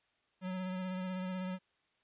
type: tone with vibrato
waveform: square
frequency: 185.1 Hz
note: F#3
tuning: 1 cent sharp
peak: -37 dBFS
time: 0.41-1.59 s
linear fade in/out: 50 ms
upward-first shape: sine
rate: 16 Hz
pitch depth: 22 cents each way
effects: white hiss -75 dBFS RMS until 2.03 s + resampled to 8000 Hz